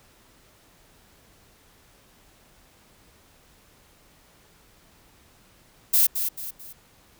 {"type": "noise with echo", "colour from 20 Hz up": "violet", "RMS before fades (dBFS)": -18, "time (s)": [5.93, 6.07], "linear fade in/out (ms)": 10, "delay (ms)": 220, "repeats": 3, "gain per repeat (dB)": -8, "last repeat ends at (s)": 6.73, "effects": ["pink hiss -57 dBFS RMS until 7.19 s"]}